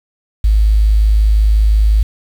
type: tone with quantisation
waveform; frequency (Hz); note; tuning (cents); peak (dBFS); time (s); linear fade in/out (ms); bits
sine; 52.8; G#1; +29; -7; 0.44-2.03; 5; 6
effects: none